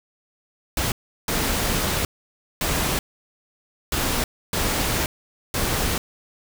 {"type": "noise bursts at uneven times", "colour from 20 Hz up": "pink", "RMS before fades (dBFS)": -23, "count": 6, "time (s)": [[0.77, 0.92], [1.28, 2.05], [2.61, 2.99], [3.92, 4.24], [4.53, 5.06], [5.54, 5.98]], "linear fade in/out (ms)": 2, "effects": []}